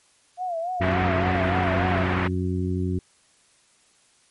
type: tone with vibrato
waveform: sine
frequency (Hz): 696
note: F5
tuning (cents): -6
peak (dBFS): -25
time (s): 0.37-2.05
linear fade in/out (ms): 50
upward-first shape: sine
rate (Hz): 3.5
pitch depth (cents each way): 110
type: harmonic tone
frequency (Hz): 91.4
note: F#2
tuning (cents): -21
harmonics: 1 / 2 / 3 / 4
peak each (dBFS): -25 / -28 / -30 / -31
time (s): 0.8-2.99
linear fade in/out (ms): 5
type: low-pass noise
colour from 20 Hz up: white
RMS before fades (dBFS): -27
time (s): 0.81-2.28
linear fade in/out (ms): 10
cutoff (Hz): 2100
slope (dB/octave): 24
effects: white hiss -60 dBFS RMS until 4.3 s + MP3 48 kbps